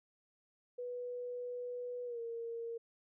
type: tone with pitch glide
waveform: sine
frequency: 490.9 to 463.3 Hz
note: B4 to A#4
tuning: -10 to -11 cents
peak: -39 dBFS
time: 0.78-2.78 s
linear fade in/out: 10 ms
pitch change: -101 cents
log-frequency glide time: 2.05-2.2 s
effects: none